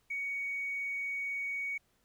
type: tone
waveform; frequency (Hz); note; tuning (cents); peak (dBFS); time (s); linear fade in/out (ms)
triangle; 2239; C#7; +17; -30; 0.1-1.78; 10
effects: tanh soft clip ceiling -31 dBFS + pink hiss -73 dBFS RMS until 2.04 s